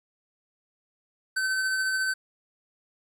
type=tone with tremolo; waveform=square; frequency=1532 Hz; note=G6; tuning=40 cents flat; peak=-24 dBFS; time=1.36-2.14 s; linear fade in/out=10 ms; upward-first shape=triangle; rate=14 Hz; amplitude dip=30%; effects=low-pass 12000 Hz 12 dB/octave + 10-bit